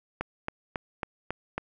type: click train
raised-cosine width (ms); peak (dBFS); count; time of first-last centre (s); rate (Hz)
0.5; -15; 6; 0.21-1.58; 3.65
effects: none